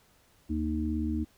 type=harmonic tone; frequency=77.3 Hz; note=D#2; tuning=11 cents flat; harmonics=1 / 3 / 4; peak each=-32 / -32 / -32 dBFS; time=0.49-1.25 s; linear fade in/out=20 ms; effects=pink hiss -64 dBFS RMS until 1.37 s